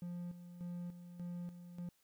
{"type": "tone with tremolo", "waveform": "triangle", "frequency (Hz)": 175.2, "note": "F3", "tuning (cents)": 6, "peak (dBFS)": -39, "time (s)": [0.02, 1.89], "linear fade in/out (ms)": 2, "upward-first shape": "square", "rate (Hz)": 1.7, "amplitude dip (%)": 65, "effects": ["white hiss -75 dBFS RMS until 2.03 s"]}